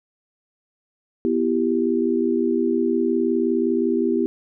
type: chord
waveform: sine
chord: E minor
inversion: second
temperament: equal with one note detuned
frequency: 246.9 / 332.5 / 392 Hz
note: B3 / E4 / G4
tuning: 0 / +15 / 0 cents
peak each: -22 dBFS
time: 1.25-4.26 s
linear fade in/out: 0 ms
effects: none